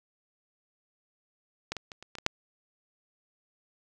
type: clicks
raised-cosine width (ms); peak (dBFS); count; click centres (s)
0.2; -15 / -19 / -25 / -28 / -23 / -22 / -6; 7; 1.72 / 1.767 / 1.918 / 2.026 / 2.153 / 2.185 / 2.264
effects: none